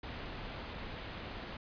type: low-pass noise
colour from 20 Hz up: pink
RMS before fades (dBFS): -44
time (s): 0.03-1.57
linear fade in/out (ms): 5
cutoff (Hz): 4000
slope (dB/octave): 24
effects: resampled to 11025 Hz